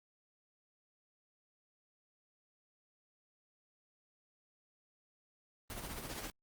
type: noise with tremolo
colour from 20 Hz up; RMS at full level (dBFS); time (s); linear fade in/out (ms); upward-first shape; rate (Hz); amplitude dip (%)
pink; -41; 5.7-6.3; 0; triangle; 15; 60
effects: Opus 24 kbps